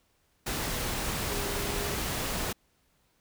sine tone in noise, 406.4 Hz, G#4, 38 cents flat, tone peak -38 dBFS, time 1.28-1.95 s, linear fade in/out 10 ms, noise pink, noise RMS -32 dBFS, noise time 0.46-2.53 s, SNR -9 dB, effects pink hiss -70 dBFS RMS until 3.2 s

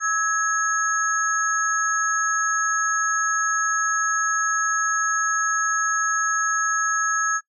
sine tone cluster, 1295 / 1664 / 6510 Hz, E6 / G#6 / G#8, -31 / +3 / -36 cents, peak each -23 / -23 / -26 dBFS, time 0-7.41 s, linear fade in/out 50 ms, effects noise-tail reverb RT60 0.1 s tail -23 dB re dry

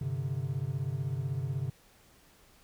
triangle chord, G suspended fourth, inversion none, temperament equal, 98 / 130.81 / 146.83 Hz, G2 / C3 / D3, 0 / 0 / 0 cents, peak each -37 / -31 / -34 dBFS, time 0.01-1.7 s, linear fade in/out 5 ms, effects pink hiss -61 dBFS RMS until 2.63 s

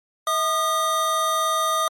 square tone pair together, 645 / 1222.9 Hz, E5 / D#6, -38 / -30 cents, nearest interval major seventh, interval 1108 cents, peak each -27 / -21 dBFS, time 0.27-1.88 s, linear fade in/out 2 ms, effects MP3 64 kbps

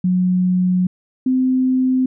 sine tone pair in turn, 182.3 / 257.8 Hz, F#3 / C4, -25 / -26 cents, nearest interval tritone, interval 599 cents, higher second, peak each -13 dBFS, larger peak neither, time 0.04-0.87 / 1.26-2.06 s, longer first, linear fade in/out 5 ms, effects none

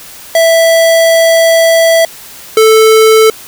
square tone pair in turn, 659.3 / 440 Hz, E5 / A4, 0 / 0 cents, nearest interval perfect fifth, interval 700 cents, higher first, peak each -5 / -3 dBFS, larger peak second, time 0.35-2.05 / 2.57-3.3 s, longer first, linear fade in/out 2 ms, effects white hiss -31 dBFS RMS until 3.47 s

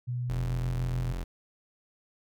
sine tone with pitch glide, 122.9 to 124.4 Hz, B2 to B2, -8 to +13 cents, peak -29 dBFS, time 0.07-1.13 s, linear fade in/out 20 ms, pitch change +21 cents, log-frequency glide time 0.34-0.78 s
40% pulse tone, 43.65 Hz, F1, in tune, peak -31 dBFS, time 0.29-1.24 s, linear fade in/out 10 ms
effects none

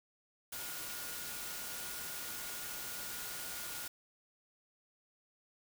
sine tone in noise, 1436 Hz, F6, 48 cents sharp, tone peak -52 dBFS, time 0.52-3.88 s, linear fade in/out 5 ms, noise white, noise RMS -43 dBFS, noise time 0.52-3.88 s, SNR -12 dB, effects none

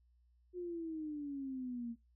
sine exponential sweep, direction down, 363 to 229.3 Hz, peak -39 dBFS, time 0.53-1.96 s, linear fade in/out 50 ms, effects noise-tail reverb RT60 0.2 s tail -23 dB re dry + added 60 Hz sine -67 dBFS peak until 2.15 s

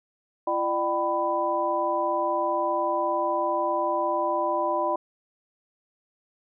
sine tone cluster, 340.3 / 600 / 769 / 994 Hz, F4 / D5 / G5 / B5, -45 / +37 / -33 / +11 cents, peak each -31 / -27 / -31 / -26 dBFS, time 0.47-4.96 s, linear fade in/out 5 ms, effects none

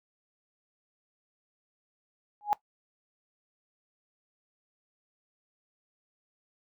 sine tone with exponential growth, 830.6 Hz, G#5, in tune, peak -18 dBFS, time 2.41-2.53 s, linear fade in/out 0 ms, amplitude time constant 25 ms, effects noise-tail reverb RT60 0.1 s tail -18 dB re dry

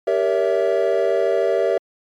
triangle chord, G diminished seventh, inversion none, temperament equal with one note detuned, 392 / 466.2 / 566.7 / 659.3 Hz, G4 / Bb4 / Db5 / Fb5, 0 / 0 / +38 / 0 cents, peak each -19 dBFS, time 0.07-1.78 s, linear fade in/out 5 ms, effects tanh soft clip ceiling -6 dBFS + MP3 96 kbps

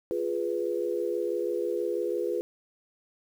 sine chord, F diminished, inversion none, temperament equal, 349.2 / 415.3 / 493.9 Hz, F4 / Ab4 / Cb5, 0 / 0 / 0 cents, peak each -31 dBFS, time 0.11-2.41 s, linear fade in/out 0 ms, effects 9-bit

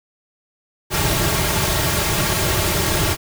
pink noise with comb filter, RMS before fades -19 dBFS, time 0.9-3.17 s, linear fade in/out 50 ms, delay 4 ms, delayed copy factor -0.65, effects none

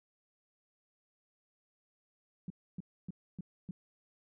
sine tone bursts, 180 Hz, F#3, 47 cents flat, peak -37 dBFS, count 5, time 2.48-3.71 s, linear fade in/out 2 ms, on 22 ms, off 280 ms, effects none

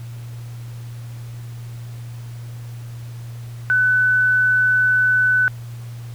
sine tone, 1500 Hz, F#6, 23 cents sharp, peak -13 dBFS, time 3.7-5.48 s, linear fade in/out 0 ms, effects added 118 Hz sine -30 dBFS peak until 6.14 s + pink hiss -47 dBFS RMS until 6.14 s

